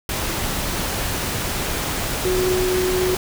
sine tone in noise, 368 Hz, F#4, 9 cents flat, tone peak -18 dBFS, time 2.25-3.15 s, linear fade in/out 2 ms, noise pink, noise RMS -24 dBFS, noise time 0.09-3.17 s, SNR +3 dB, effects none

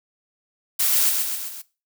blue noise with echo, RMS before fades -20 dBFS, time 0.79-1.1 s, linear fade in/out 10 ms, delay 130 ms, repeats 4, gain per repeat -4 dB, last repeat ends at 1.62 s, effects noise-tail reverb RT60 0.3 s tail -19 dB re dry

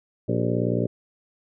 harmonic tone with a mistuned harmonic, 59.1 Hz, A#1, 24 cents sharp, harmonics 2 / 3 / 4 / 5 / 6 / 7 / 8 / 9 / 10, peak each -26 / -28 / -29 / -30 / -31 / -31 / -32 / -33 / -33 dBFS, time 0.28-0.87 s, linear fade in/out 10 ms, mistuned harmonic 6, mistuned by +100 cents, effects none

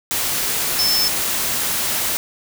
sine tone in noise, 5274 Hz, E8, in tune, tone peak -16 dBFS, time 0.79-1.08 s, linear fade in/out 0 ms, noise white, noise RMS -21 dBFS, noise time 0.11-2.17 s, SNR +2 dB, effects none

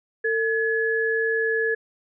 sine tone pair together, 450.3 / 1700 Hz, A4 / G#6, +40 / +40 cents, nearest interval octave + major seventh, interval 2300 cents, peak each -23 dBFS, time 0.24-1.75 s, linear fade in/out 10 ms, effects none

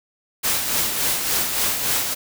white noise with tremolo, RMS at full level -20 dBFS, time 0.43-2.15 s, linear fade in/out 20 ms, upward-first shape sine, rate 3.5 Hz, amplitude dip 45%, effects none

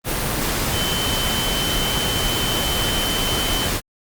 sine tone in noise, 3063 Hz, G7, 41 cents flat, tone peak -24 dBFS, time 0.71-3.7 s, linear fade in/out 50 ms, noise pink, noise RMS -22 dBFS, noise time 0.04-3.81 s, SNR -5 dB, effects Opus 32 kbps

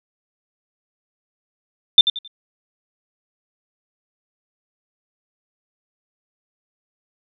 sine tone with echo, 3571 Hz, A7, 25 cents sharp, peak -3 dBFS, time 1.98-2.01 s, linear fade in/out 2 ms, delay 89 ms, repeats 3, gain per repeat -11 dB, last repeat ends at 2.277 s, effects none

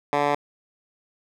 10% pulse tone with band-pass filter, 144.9 Hz, D3, 23 cents flat, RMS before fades -22 dBFS, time 0.13-0.35 s, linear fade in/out 0 ms, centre 990 Hz, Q 0.95, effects none

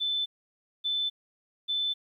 sine tone bursts, 3520 Hz, A7, in tune, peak -26 dBFS, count 3, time 0-1.94 s, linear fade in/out 20 ms, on 260 ms, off 580 ms, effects 11-bit

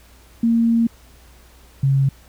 sine tone pair in turn, 230.6 / 136.37 Hz, A#3 / C#3, -19 / -28 cents, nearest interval major sixth, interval 909 cents, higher first, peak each -13 dBFS, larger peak neither, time 0.43-0.87 / 1.83-2.09 s, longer first, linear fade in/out 5 ms, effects added 60 Hz sine -47 dBFS peak until 2.28 s + pink hiss -51 dBFS RMS until 2.28 s

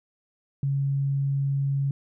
sine tone, 138.59 Hz, C#3, in tune, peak -22 dBFS, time 0.63-1.91 s, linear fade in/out 2 ms, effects none

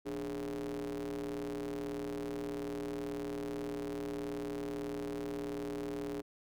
45% pulse ring-modulated tone, 60.7 Hz, B1, 29 cents flat, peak -34 dBFS, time 0.05-6.22 s, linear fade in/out 20 ms, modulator 353 Hz, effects none

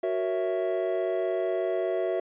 triangle chord, F# dominant seventh, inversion none, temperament equal, 370 / 466.2 / 554.4 / 659.3 Hz, F#4 / A#4 / C#5 / E5, 0 / 0 / 0 / 0 cents, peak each -27 / -32 / -33 / -27 dBFS, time 0.03-2.2 s, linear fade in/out 5 ms, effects resampled to 8000 Hz

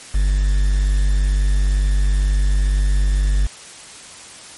triangle tone with quantisation, 48.94 Hz, G1, 2 cents flat, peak -11 dBFS, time 0.14-3.47 s, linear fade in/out 10 ms, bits 6, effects white hiss -38 dBFS RMS until 4.57 s + MP3 48 kbps

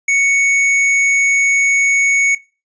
square tone, 2222 Hz, C#7, 4 cents sharp, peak -12 dBFS, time 0.08-2.35 s, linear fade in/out 5 ms, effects noise-tail reverb RT60 0.3 s tail -18 dB re dry + resampled to 16000 Hz

